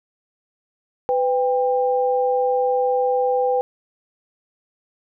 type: tone pair together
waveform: sine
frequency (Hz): 501.4 / 796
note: B4 / G5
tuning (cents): +26 / +26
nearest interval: minor sixth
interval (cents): 800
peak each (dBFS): -18 / -21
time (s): 1.09-3.61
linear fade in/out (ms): 0
effects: none